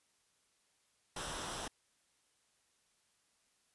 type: noise with comb filter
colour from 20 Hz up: pink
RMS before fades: -42 dBFS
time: 1.16-1.68 s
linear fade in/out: 5 ms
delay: 0.44 ms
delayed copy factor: -0.5
effects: white hiss -75 dBFS RMS until 3.74 s + resampled to 24000 Hz